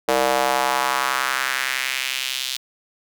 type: tone with high-pass filter sweep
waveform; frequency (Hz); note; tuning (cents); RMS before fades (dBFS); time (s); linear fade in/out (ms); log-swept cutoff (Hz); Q
square; 65.41; C2; 0; -22; 0.08-2.57; 5; 520 to 3700; 2
effects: none